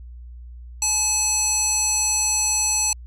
square tone with band-pass filter, 858 Hz, A5, 44 cents flat, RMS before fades -21 dBFS, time 0.82-2.93 s, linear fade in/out 2 ms, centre 7200 Hz, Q 3.9, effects added 60 Hz sine -36 dBFS peak until 3.06 s

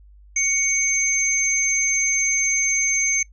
sine tone pair together, 2230 / 6292 Hz, C#7 / G8, +10 / +6 cents, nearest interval octave + tritone, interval 1796 cents, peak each -22 / -19 dBFS, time 0.36-3.23 s, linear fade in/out 5 ms, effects noise-tail reverb RT60 0.1 s tail -21 dB re dry + added 50 Hz sine -45 dBFS peak until 3.32 s

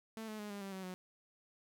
sawtooth tone with pitch steps, 222.1 / 215.2 / 208.4 / 201.9 / 195.6 / 189.48 / 183.55 Hz, A3 / A3 / G#3 / G#3 / G3 / F#3 / F#3, +16 / -38 / +6 / -49 / -4 / +41 / -14 cents, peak -39 dBFS, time 0.17-0.94 s, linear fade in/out 0 ms, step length 110 ms, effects none

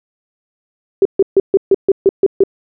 sine tone bursts, 389.8 Hz, G4, 10 cents flat, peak -5 dBFS, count 9, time 1.02-2.437 s, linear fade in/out 2 ms, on 33 ms, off 140 ms, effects none

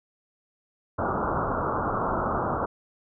white low-pass noise, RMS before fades -27 dBFS, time 0.98-2.66 s, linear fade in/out 10 ms, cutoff 1400 Hz, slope 96 dB/octave, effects none

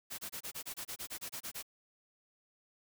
white noise bursts, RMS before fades -42 dBFS, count 14, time 0.1-1.628 s, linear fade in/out 20 ms, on 85 ms, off 26 ms, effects none

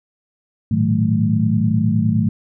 sine tone cluster, 107.8 / 117.3 / 157.1 / 186 / 217.8 Hz, A2 / A#2 / D#3 / F#3 / A3, -35 / +11 / +17 / +9 / -17 cents, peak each -19 / -24 / -21 / -22 / -18 dBFS, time 0.71-2.29 s, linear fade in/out 5 ms, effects none

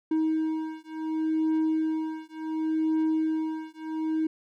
triangle beating tone pair, 315.9 / 316.59 Hz, D#4 / D#4, +26 / +30 cents, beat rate 0.69 Hz, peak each -26 dBFS, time 0.11-4.27 s, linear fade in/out 5 ms, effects none

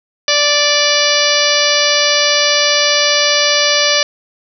harmonic tone, 585 Hz, D5, 7 cents flat, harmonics 1 / 2 / 3 / 4 / 5 / 6 / 7 / 8 / 9 / 10, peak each -17 / -22 / -19 / -19 / -19 / -20 / -20 / -17 / -22 / -21 dBFS, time 0.28-4.03 s, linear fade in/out 2 ms, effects none

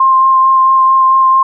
sine tone with vibrato, 1056 Hz, C6, 16 cents sharp, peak -5 dBFS, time 0-1.43 s, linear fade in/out 5 ms, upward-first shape sine, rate 4.5 Hz, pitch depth 11 cents each way, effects none

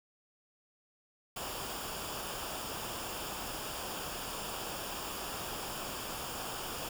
pink noise with comb filter, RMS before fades -40 dBFS, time 1.36-6.89 s, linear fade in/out 5 ms, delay 0.49 ms, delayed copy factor -0.6, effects none

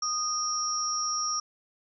sine tone cluster, 1236 / 5380 / 5640 Hz, D#6 / E8 / F8, -12 / +34 / +16 cents, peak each -31 / -34 / -30 dBFS, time 0.02-1.4 s, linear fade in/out 5 ms, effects none

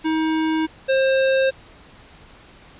square tone pair in turn, 317 / 531.7 Hz, D#4 / C5, +32 / +28 cents, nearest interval major sixth, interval 896 cents, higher second, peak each -19 / -16 dBFS, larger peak second, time 0.04-0.67 / 0.88-1.51 s, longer neither, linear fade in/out 20 ms, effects pink hiss -47 dBFS RMS until 2.79 s + resampled to 8000 Hz

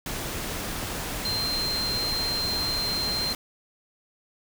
sine tone in noise, 4150 Hz, C8, 15 cents flat, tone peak -26 dBFS, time 1.25-3.33 s, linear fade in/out 2 ms, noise pink, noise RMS -32 dBFS, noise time 0.06-3.35 s, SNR +3 dB, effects none

